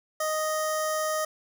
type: tone with notch filter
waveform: 15% pulse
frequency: 622.3 Hz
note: D#5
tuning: in tune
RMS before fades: -28 dBFS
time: 0.2-1.25 s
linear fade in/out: 5 ms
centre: 2500 Hz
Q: 1
effects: none